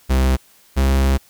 45% pulse tone pair in turn, 65.41 / 67.02 Hz, C2 / C2, 0 / +42 cents, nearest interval unison, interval 42 cents, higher second, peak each -13 dBFS, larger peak neither, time 0.09-0.37 / 0.76-1.18 s, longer second, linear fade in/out 20 ms, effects white hiss -52 dBFS RMS until 1.29 s

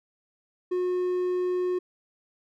triangle tone, 362.1 Hz, F#4, 37 cents flat, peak -22 dBFS, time 0.71-1.79 s, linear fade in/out 10 ms, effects none

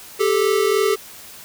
square tone pair together, 393.3 / 436.5 Hz, G4 / A4, +6 / -14 cents, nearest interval major second, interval 180 cents, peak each -19 dBFS, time 0.19-0.96 s, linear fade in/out 20 ms, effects white hiss -40 dBFS RMS until 1.44 s

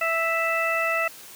harmonic tone, 659.3 Hz, E5, in tune, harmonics 1 / 2 / 3 / 4, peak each -27 / -27 / -27 / -27 dBFS, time 0.01-1.08 s, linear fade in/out 5 ms, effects white hiss -44 dBFS RMS until 1.35 s + high-pass 100 Hz 12 dB/octave

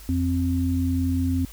sine tone pair together, 87.31 / 262 Hz, F2 / C4, 0 / +2 cents, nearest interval octave + perfect fifth, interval 1902 cents, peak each -23 dBFS, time 0.09-1.45 s, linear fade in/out 0 ms, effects added 50 Hz sine -42 dBFS peak until 1.52 s + white hiss -47 dBFS RMS until 1.52 s

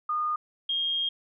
sine tone pair in turn, 1223 / 3234 Hz, D#6 / G#7, -30 / -47 cents, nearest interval octave + perfect fourth, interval 1683 cents, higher second, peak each -25 dBFS, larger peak neither, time 0.09-0.36 / 0.69-1.09 s, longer second, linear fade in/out 5 ms, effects none

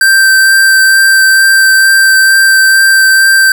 square tone with vibrato, 1564 Hz, G6, 4 cents flat, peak -4 dBFS, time 0.01-3.52 s, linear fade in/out 2 ms, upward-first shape sine, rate 2.2 Hz, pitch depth 10 cents each way, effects 7-bit

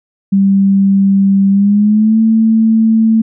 sine tone with pitch glide, 196 to 222.6 Hz, G3 to A3, 0 to +20 cents, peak -6 dBFS, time 0.32-3.22 s, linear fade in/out 10 ms, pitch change +220 cents, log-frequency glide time 1.5-2.19 s, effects none

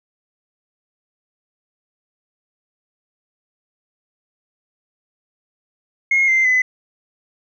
sine tone with pitch steps, 2153 / 2083 / 2016 Hz, C7 / C7 / B6, +49 / -8 / +35 cents, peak -11 dBFS, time 6.11-6.62 s, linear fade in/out 5 ms, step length 170 ms, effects tanh soft clip ceiling -9 dBFS

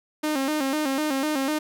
sawtooth tone with vibrato, 286.8 Hz, D4, 41 cents flat, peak -19 dBFS, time 0.23-1.59 s, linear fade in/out 10 ms, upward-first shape square, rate 4 Hz, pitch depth 110 cents each way, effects none

